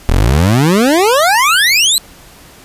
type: exponential sweep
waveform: 25% pulse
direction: up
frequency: 38.37 to 4178 Hz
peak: -4 dBFS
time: 0.09-1.98 s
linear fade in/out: 0 ms
effects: pink hiss -39 dBFS RMS until 2.64 s + resampled to 32000 Hz